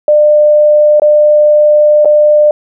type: tone with dropouts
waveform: sine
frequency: 599 Hz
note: D5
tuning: 34 cents sharp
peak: -3 dBFS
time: 0.08-2.51 s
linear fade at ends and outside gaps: 2 ms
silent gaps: 0.998-1.019 / 2.048-2.055 s
effects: none